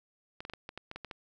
clicks, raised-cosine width 0.3 ms, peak -25 dBFS, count 10, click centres 0.405 / 0.451 / 0.498 / 0.536 / 0.691 / 0.776 / 0.914 / 0.96 / 1.047 / 1.112 s, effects none

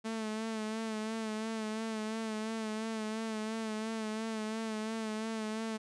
sawtooth tone with vibrato, 219.7 Hz, A3, 2 cents flat, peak -31 dBFS, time 0.04-5.78 s, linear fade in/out 20 ms, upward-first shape sine, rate 2.9 Hz, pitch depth 39 cents each way, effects resampled to 22050 Hz

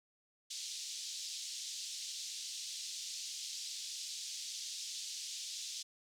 white band-pass noise, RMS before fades -44 dBFS, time 0.5-5.83 s, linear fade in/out 10 ms, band 3400 to 6800 Hz, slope 24 dB/octave, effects none

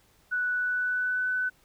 sine tone with pitch glide, 1480 to 1502.4 Hz, F#6 to F#6, 0 to +26 cents, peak -25 dBFS, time 0.31-1.5 s, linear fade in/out 20 ms, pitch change +26 cents, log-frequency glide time 0.52-1.32 s, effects pink hiss -63 dBFS RMS until 1.64 s

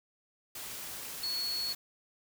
sine tone in noise, 4372 Hz, C#8, 25 cents flat, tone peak -32 dBFS, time 1.23-1.73 s, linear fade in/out 5 ms, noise white, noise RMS -42 dBFS, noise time 0.55-1.75 s, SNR +7 dB, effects none

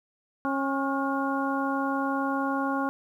harmonic tone with a mistuned harmonic, 273.1 Hz, C#4, 26 cents flat, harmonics 1 / 2 / 3 / 4 / 5, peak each -28 / -34 / -32 / -32 / -34 dBFS, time 0.45-2.89 s, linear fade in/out 0 ms, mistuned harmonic 5, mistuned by +64 cents, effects 10-bit

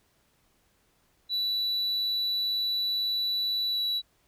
sine tone with pitch glide, 3951 to 3928 Hz, B7 to B7, 0 to -10 cents, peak -23 dBFS, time 1.29-4.02 s, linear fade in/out 50 ms, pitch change -10 cents, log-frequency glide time 3.7-3.79 s, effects tanh soft clip ceiling -25 dBFS + pink hiss -68 dBFS RMS until 4.27 s

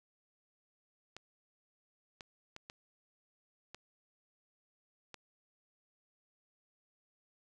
clicks, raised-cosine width 0.2 ms, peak -29 dBFS, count 6, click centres 1.166 / 2.208 / 2.564 / 2.699 / 3.746 / 5.143 s, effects none

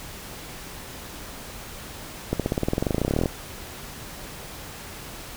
accelerating click train, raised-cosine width 2 ms, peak -9 dBFS, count 24, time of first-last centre 2.33-3.258 s, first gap 67 ms, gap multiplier 0.95, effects pink hiss -39 dBFS RMS until 5.36 s

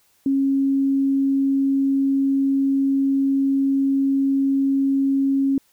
sine tone, 273 Hz, C#4, 26 cents flat, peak -16 dBFS, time 0.26-5.58 s, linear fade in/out 2 ms, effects white hiss -61 dBFS RMS until 5.72 s

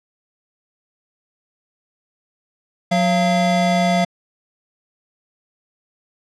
square tone pair together, 181.8 / 686.4 Hz, F#3 / F5, -30 / -30 cents, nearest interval octave + major seventh, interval 2300 cents, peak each -18 dBFS, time 2.91-4.05 s, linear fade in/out 10 ms, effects low-pass 6000 Hz 12 dB/octave

